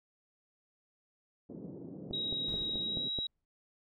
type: band-pass noise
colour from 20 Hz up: pink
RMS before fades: -46 dBFS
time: 1.49-3.09 s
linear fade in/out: 10 ms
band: 140 to 450 Hz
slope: 24 dB/octave
type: click train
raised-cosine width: 2 ms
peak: -26 dBFS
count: 6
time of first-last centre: 2.11-3.188 s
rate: 4.64 Hz
type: tone with pitch glide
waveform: sine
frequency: 3817 to 3852 Hz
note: A#7 to B7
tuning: +40 to -44 cents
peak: -33 dBFS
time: 2.13-3.27 s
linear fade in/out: 5 ms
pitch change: +16 cents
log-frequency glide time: 2.79-3.03 s
type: noise with exponential decay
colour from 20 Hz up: brown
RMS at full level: -46 dBFS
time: 2.48-3.45 s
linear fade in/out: 1 ms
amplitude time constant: 210 ms
effects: none